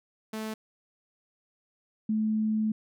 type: tone pair in turn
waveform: sawtooth / sine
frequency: 218.3 / 216.8 Hz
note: A3 / A3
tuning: -13 / -25 cents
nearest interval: unison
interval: 12 cents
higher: first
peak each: -29 / -24 dBFS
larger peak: second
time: 0.33-0.54 / 2.09-2.72 s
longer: second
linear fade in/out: 5 ms
effects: none